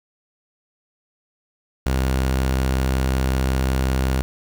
sawtooth tone, 65.41 Hz, C2, in tune, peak -14 dBFS, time 1.86-4.22 s, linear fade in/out 0 ms, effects 7-bit

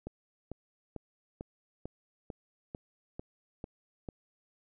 click train, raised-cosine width 2 ms, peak -26 dBFS, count 10, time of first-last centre 0.07-4.088 s, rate 2.24 Hz, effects none

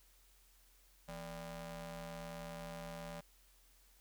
sawtooth ring-modulated tone, 207.7 Hz, G#3, in tune, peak -38 dBFS, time 1.08-3.21 s, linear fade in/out 10 ms, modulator 376 Hz, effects added 44 Hz sine -67 dBFS peak until 4 s + white hiss -69 dBFS RMS until 4 s

